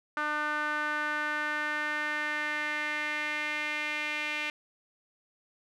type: tone with band-pass filter sweep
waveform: sawtooth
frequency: 300 Hz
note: D4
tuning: 37 cents sharp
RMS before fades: -32 dBFS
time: 0.17-4.5 s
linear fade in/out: 2 ms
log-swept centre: 1400 to 2400 Hz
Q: 3.6
effects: none